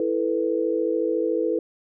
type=chord; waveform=sine; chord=E suspended fourth; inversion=none; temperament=equal; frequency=329.6 / 440 / 493.9 Hz; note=E4 / A4 / B4; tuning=0 / 0 / 0 cents; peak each=-25 dBFS; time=0-1.59 s; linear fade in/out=2 ms; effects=none